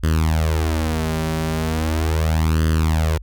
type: tone with flanger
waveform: sawtooth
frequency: 79.4 Hz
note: D#2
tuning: 36 cents sharp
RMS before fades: -19 dBFS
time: 0.03-3.18 s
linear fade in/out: 10 ms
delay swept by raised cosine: 0.63 to 5.23 ms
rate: 0.38 Hz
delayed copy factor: +0.8
effects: added 50 Hz sine -34 dBFS peak until 3.22 s